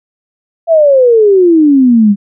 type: exponential sweep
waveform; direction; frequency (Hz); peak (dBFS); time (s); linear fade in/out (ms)
sine; down; 680 to 196; -3; 0.67-2.16; 50
effects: none